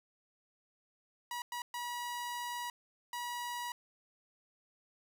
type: tone bursts at uneven times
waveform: sawtooth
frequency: 966 Hz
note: B5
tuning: 39 cents flat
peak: -34 dBFS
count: 4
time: 1.31-1.42 / 1.52-1.62 / 1.74-2.7 / 3.13-3.72 s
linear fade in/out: 2 ms
effects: none